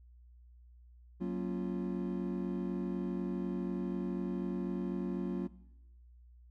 triangle chord, Gb major seventh, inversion none, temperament equal, 185 / 233.1 / 277.2 / 349.2 Hz, Gb3 / Bb3 / Db4 / F4, 0 / 0 / 0 / 0 cents, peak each -34 / -39 / -40 / -38 dBFS, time 1.2-5.48 s, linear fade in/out 20 ms, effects noise-tail reverb RT60 0.9 s tail -19 dB re dry + added 60 Hz sine -55 dBFS peak until 6.5 s

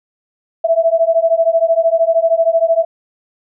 sine beating tone pair, 654 / 667 Hz, E5 / E5, -14 / +20 cents, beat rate 13 Hz, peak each -13 dBFS, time 0.64-2.85 s, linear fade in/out 10 ms, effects none

